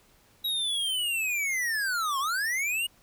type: linear two-way sweep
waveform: square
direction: down then up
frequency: 3857 to 1046.5 to 2905 Hz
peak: -27 dBFS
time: 0.44-2.87 s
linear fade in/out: 10 ms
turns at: 2.19 s
effects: pink hiss -61 dBFS RMS until 3.02 s